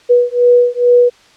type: beating tone pair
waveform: sine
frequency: 486.3 / 488.6 Hz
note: B4 / B4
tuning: -27 / -19 cents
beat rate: 2.3 Hz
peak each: -10 dBFS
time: 0.09-1.1 s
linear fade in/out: 20 ms
effects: white hiss -46 dBFS RMS until 1.36 s + low-pass 5000 Hz 12 dB/octave